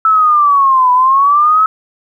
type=linear two-way sweep; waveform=sine; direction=down then up; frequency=1318.5 to 987.8 to 1300 Hz; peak=-6 dBFS; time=0.05-1.66 s; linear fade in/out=2 ms; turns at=0.92 s; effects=8-bit